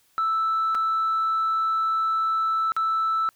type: tone with dropouts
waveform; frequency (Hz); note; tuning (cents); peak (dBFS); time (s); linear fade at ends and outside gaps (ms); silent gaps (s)
sine; 1318.5; E6; 0; -19; 0.18-3.29; 0; 0.747-0.751 / 2.72-2.765
effects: tanh soft clip ceiling -18 dBFS + white hiss -63 dBFS RMS until 3.35 s